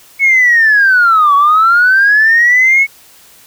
sine linear two-way sweep, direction down then up, 2217 to 1116 to 2217 Hz, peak -4 dBFS, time 0.19-2.87 s, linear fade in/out 50 ms, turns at 1.35 s, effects tanh soft clip ceiling -1 dBFS + white hiss -42 dBFS RMS until 3.46 s

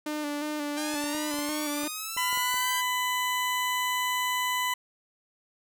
sawtooth tone with vibrato, 296.8 Hz, D4, 18 cents sharp, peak -26 dBFS, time 0.06-1.88 s, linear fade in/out 5 ms, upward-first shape square, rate 2.8 Hz, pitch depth 29 cents each way
5% pulse linear sweep, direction up, 784 to 1608 Hz, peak -22 dBFS, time 0.76-2.82 s, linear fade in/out 20 ms
clicks, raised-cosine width 1 ms, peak -30 dBFS, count 11, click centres 0.94 / 1.04 / 1.149 / 1.341 / 1.387 / 1.49 / 1.835 / 2.166 / 2.328 / 2.374 / 2.542 s
20% pulse tone, 1000 Hz, B5, 21 cents sharp, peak -21 dBFS, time 2.17-4.74 s, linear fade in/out 5 ms
effects none

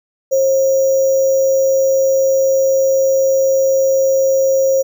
sine tone with sample-and-hold, 536 Hz, C5, 42 cents sharp, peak -10 dBFS, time 0.31-4.83 s, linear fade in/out 20 ms, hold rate 6300 Hz, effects none

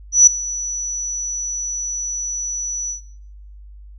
sine tone with ADSR envelope, 5920 Hz, F#8, in tune, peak -3 dBFS, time 0.12-3.01 s, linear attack 150 ms, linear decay 6 ms, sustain -19 dB, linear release 110 ms, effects noise-tail reverb RT60 0.8 s tail -24 dB re dry + added 50 Hz sine -37 dBFS peak until 3.98 s

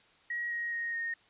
sine tone with pitch steps, 1902 / 1884.5 / 1867.2 / 1850 Hz, A#6 / A#6 / A#6 / A#6, +34 / +18 / +2 / -14 cents, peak -32 dBFS, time 0.3-1.14 s, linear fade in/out 5 ms, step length 210 ms, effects white hiss -63 dBFS RMS until 1.29 s + resampled to 8000 Hz

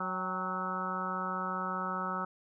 harmonic tone with a mistuned harmonic, 185 Hz, F#3, in tune, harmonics 1 / 2 / 3 / 4 / 5 / 6 / 7 / 8, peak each -40 / -46 / -44 / -44 / -41 / -42 / -35 / -44 dBFS, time 0-2.25 s, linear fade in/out 5 ms, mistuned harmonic 4, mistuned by +61 cents, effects none

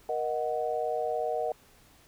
sine chord, D# minor, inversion second, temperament equal with one note detuned, 472.1 / 622.3 / 740 Hz, A#4 / D#5 / F#5, +22 / 0 / 0 cents, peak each -32 dBFS, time 0.09-1.52 s, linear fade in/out 2 ms, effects pink hiss -59 dBFS RMS until 2.07 s

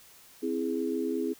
sine chord, C augmented, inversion none, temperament equal, 261.6 / 329.6 / 415.3 Hz, C4 / E4 / G#4, 0 / 0 / 0 cents, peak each -32 dBFS, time 0.42-1.34 s, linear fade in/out 20 ms, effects white hiss -55 dBFS RMS until 1.39 s

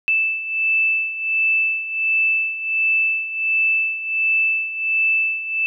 sine beating tone pair, 2637 / 2638.4 Hz, E7 / E7, 0 / +1 cents, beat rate 1.4 Hz, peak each -23 / -18 dBFS, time 0.08-5.66 s, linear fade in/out 0 ms, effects none

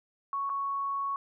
sine tone with dropouts, 1110 Hz, C#6, 2 cents sharp, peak -29 dBFS, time 0.33-1.16 s, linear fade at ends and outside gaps 1 ms, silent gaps 0.494-0.499 s, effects none

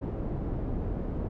pink low-pass noise, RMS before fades -32 dBFS, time 0.01-1.29 s, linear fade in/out 20 ms, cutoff 440 Hz, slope 12 dB/octave, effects none

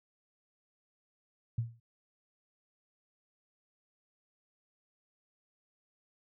sine tone with exponential decay, 115.9 Hz, A#2, 10 cents flat, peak -26 dBFS, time 1.58-1.8 s, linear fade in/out 5 ms, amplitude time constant 47 ms, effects none

